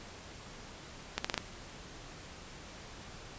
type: accelerating click train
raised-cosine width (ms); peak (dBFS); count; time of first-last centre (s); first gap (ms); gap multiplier
0.2; -13; 5; 1.18-1.378; 65; 0.82
effects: pink hiss -49 dBFS RMS until 3.38 s + resampled to 16000 Hz